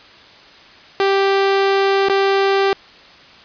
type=tone with dropouts; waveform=sawtooth; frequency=392 Hz; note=G4; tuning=in tune; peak=-9 dBFS; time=1-2.73 s; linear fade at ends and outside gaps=1 ms; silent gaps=2.086-2.097 s; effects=white hiss -43 dBFS RMS until 3.44 s + resampled to 11025 Hz